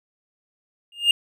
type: tone with exponential growth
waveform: triangle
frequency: 2824 Hz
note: F7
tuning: 19 cents sharp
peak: -8 dBFS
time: 0.92-1.11 s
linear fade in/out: 2 ms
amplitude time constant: 40 ms
effects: none